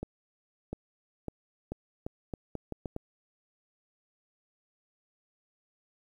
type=accelerating click train; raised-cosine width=2 ms; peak=-22 dBFS; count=10; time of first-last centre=0.03-2.964 s; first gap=700 ms; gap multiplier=0.79; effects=10-bit